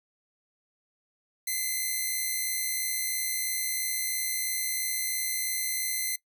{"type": "tone pair together", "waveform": "5% pulse", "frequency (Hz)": [2025, 2088], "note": ["B6", "C7"], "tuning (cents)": [43, -4], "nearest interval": "minor second", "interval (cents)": 53, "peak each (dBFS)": -21, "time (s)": [1.47, 6.16], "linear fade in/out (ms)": 5, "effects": ["noise-tail reverb RT60 0.1 s tail -20 dB re dry"]}